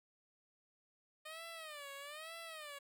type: tone with vibrato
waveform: 10% pulse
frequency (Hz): 609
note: D#5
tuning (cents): -37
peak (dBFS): -39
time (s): 1.25-2.79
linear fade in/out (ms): 10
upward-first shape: sine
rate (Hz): 1.1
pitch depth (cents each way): 160
effects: none